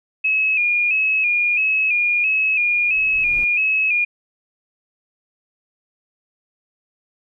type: tone with vibrato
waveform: sine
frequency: 2500 Hz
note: D#7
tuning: 8 cents sharp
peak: -15 dBFS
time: 0.24-4.05 s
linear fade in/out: 10 ms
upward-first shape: square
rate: 1.5 Hz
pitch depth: 51 cents each way
type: noise with exponential growth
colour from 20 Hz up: brown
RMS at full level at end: -33 dBFS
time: 2.19-3.44 s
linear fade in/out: 0 ms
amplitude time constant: 270 ms
effects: none